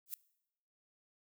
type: noise with exponential growth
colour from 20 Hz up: violet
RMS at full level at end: -37 dBFS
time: 0.06-0.14 s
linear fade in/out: 0 ms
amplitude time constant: 17 ms
effects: noise-tail reverb RT60 0.8 s tail -21 dB re dry